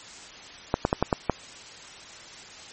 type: clicks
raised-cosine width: 1 ms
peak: -6 dBFS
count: 6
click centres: 0.741 / 0.851 / 0.929 / 1.026 / 1.128 / 1.297 s
effects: white hiss -44 dBFS RMS until 2.72 s + MP3 32 kbps